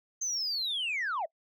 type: linear sweep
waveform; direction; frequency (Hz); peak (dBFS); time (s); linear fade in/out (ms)
sine; down; 6360 to 579; -28; 0.21-1.26; 10
effects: noise-tail reverb RT60 0.1 s tail -25 dB re dry + tanh soft clip ceiling -27 dBFS